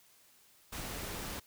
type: noise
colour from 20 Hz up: pink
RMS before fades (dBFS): -41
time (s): 0.72-1.4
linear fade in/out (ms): 10
effects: white hiss -64 dBFS RMS until 1.46 s